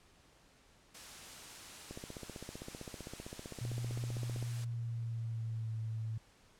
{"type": "noise", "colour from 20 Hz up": "white", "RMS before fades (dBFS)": -50, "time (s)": [0.94, 4.65], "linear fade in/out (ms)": 10}
{"type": "click train", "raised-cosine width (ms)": 2, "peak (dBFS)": -31, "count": 40, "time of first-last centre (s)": [1.91, 4.426], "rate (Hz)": 15.5}
{"type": "tone with pitch glide", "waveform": "sine", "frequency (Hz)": [119.3, 111.31], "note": ["A#2", "A2"], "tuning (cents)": [41, 20], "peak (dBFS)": -36, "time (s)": [3.61, 6.18], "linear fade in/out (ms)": 5, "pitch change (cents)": -121, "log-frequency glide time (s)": [4.41, 5.74]}
{"effects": ["pink hiss -65 dBFS RMS until 6.59 s", "low-pass 9000 Hz 12 dB/octave"]}